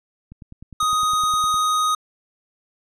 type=click train; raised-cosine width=5 ms; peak=-27 dBFS; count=13; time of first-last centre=0.32-1.542 s; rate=9.82 Hz
type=tone; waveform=square; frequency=1249 Hz; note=D#6; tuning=6 cents sharp; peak=-18 dBFS; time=0.8-1.95 s; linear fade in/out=5 ms
effects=low-pass 11000 Hz 12 dB/octave